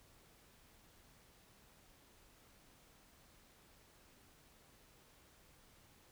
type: silence
effects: pink hiss -66 dBFS RMS until 6.11 s